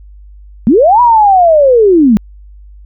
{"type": "linear two-way sweep", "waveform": "sine", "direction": "up then down", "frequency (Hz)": [196, 987.8, 196], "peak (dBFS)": -3, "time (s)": [0.67, 2.17], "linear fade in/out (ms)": 0, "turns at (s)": 1.01, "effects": ["added 50 Hz sine -32 dBFS peak until 2.85 s"]}